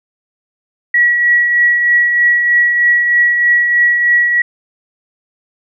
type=tone with tremolo; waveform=sine; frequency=1925 Hz; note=B6; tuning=45 cents flat; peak=-6 dBFS; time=0.94-4.42 s; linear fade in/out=5 ms; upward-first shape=triangle; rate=3.2 Hz; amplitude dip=45%; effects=none